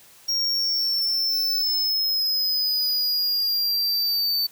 square linear sweep, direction down, 5588 to 4546 Hz, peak -21 dBFS, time 0.28-4.47 s, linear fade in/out 10 ms, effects white hiss -51 dBFS RMS until 4.51 s

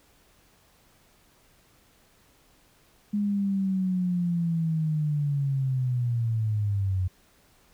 sine linear sweep, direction down, 207.7 to 90.7 Hz, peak -23 dBFS, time 3.13-7.08 s, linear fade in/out 10 ms, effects pink hiss -61 dBFS RMS until 7.73 s

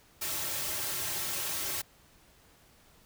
white noise with comb filter, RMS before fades -34 dBFS, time 0.21-1.82 s, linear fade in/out 10 ms, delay 4.1 ms, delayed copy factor -0.8, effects pink hiss -61 dBFS RMS until 3.05 s

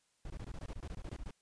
brown noise bursts, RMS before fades -43 dBFS, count 15, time 0.25-1.309 s, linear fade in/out 2 ms, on 51 ms, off 21 ms, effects white hiss -75 dBFS RMS until 1.41 s + resampled to 22050 Hz

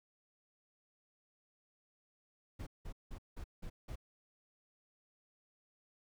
brown noise bursts, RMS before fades -44 dBFS, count 6, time 2.59-3.958 s, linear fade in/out 10 ms, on 78 ms, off 180 ms, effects none

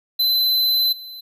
square tone with level steps, 4041 Hz, B7, 39 cents sharp, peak -16 / -34 dBFS, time 0.19-1.21 s, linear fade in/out 10 ms, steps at 0.92 s, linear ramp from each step 10 ms, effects none

